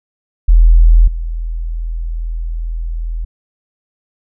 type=tone with level steps; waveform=sine; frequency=41.2 Hz; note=E1; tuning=in tune; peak=-3 / -17 dBFS; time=0.48-3.25 s; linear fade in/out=10 ms; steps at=1.07 s; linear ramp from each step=10 ms; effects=none